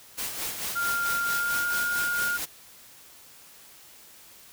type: noise with tremolo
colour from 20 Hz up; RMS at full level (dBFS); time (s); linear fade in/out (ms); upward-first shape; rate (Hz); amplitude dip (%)
white; -31; 0.17-2.46; 20; sine; 4.5; 50
type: tone with pitch glide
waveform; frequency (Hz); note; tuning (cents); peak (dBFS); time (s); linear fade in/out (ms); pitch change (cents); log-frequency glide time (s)
sine; 1396.9 to 1423.8; F6 to F6; 0 to +33; -25; 0.75-2.38; 20; +33; 1.23-1.76
effects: white hiss -51 dBFS RMS until 4.52 s